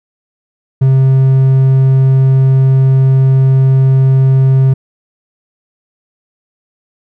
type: tone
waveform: triangle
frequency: 133 Hz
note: C3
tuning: 29 cents sharp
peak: -3 dBFS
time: 0.81-4.74 s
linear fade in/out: 10 ms
effects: none